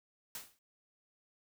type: noise with exponential decay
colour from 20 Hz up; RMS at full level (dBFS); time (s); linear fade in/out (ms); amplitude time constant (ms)
white; -40; 0.35-0.59; 2; 51
effects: none